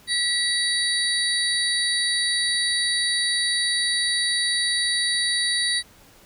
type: tone cluster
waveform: sine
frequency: 1946 / 3880 / 4587 / 9480 Hz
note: B6 / B7 / D8 / D9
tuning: -26 / -31 / -42 / +15 cents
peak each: -26 / -24 / -26 / -28 dBFS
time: 0.07-5.83 s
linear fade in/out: 50 ms
effects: pink hiss -52 dBFS RMS until 6.25 s

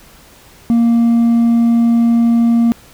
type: tone with hard clipping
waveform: sine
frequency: 233.1 Hz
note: A#3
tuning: in tune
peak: -9 dBFS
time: 0.7-2.72 s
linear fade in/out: 0 ms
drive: 2 dB
effects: pink hiss -43 dBFS RMS until 2.93 s

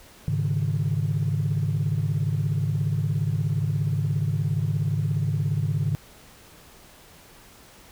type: chord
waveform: sine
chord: Ab suspended fourth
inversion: none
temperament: equal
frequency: 103.83 / 138.59 / 155.56 Hz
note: Ab2 / Db3 / Eb3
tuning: 0 / 0 / 0 cents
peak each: -25 dBFS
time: 0.28-5.95 s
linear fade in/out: 0 ms
effects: tanh soft clip ceiling -16 dBFS + pink hiss -50 dBFS RMS until 7.91 s

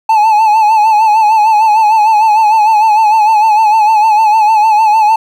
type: tone with vibrato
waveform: triangle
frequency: 864 Hz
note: A5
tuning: 32 cents flat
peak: -3 dBFS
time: 0.09-5.16 s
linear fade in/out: 5 ms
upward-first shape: sine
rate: 6.6 Hz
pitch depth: 65 cents each way
effects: 7-bit

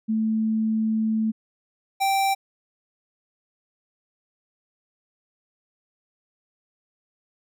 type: tone pair in turn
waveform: sine / square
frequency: 220 / 781.1 Hz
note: A3 / G5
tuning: 0 / -6 cents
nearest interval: octave + minor seventh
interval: 2194 cents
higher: second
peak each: -20 dBFS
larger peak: neither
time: 0.08-1.32 / 2-2.35 s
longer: first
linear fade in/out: 20 ms
effects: none

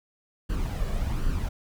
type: noise with flanger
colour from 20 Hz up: brown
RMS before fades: -27 dBFS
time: 0.49-1.49 s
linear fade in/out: 10 ms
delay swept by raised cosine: 0.66 to 1.76 ms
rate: 1.3 Hz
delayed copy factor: +0.55
effects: none

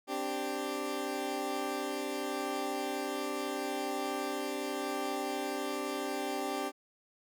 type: chord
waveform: 20% pulse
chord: C suspended second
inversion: none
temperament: equal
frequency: 261.6 / 293.7 / 392 Hz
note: C4 / D4 / G4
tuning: 0 / 0 / 0 cents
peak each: -35 / -33 / -32 dBFS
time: 0.07-6.72 s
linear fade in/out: 50 ms
effects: none

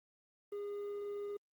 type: tone with quantisation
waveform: triangle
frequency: 408.5 Hz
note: G#4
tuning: 29 cents flat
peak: -37 dBFS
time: 0.52-1.37 s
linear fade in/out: 5 ms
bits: 11
effects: Opus 24 kbps

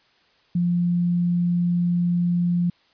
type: tone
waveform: sine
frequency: 174.61 Hz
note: F3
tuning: in tune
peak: -18 dBFS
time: 0.55-2.7 s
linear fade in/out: 5 ms
effects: white hiss -60 dBFS RMS until 2.93 s + resampled to 11025 Hz

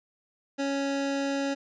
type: tone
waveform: 25% pulse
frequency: 277.2 Hz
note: C#4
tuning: in tune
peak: -23 dBFS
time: 0.58-1.55 s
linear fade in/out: 20 ms
effects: resampled to 16000 Hz

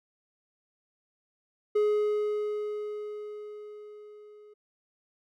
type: tone with level ramp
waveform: triangle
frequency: 420 Hz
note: G#4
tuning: 19 cents sharp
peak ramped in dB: -19 to -48 dBFS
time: 1.75-4.54 s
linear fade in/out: 10 ms
effects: none

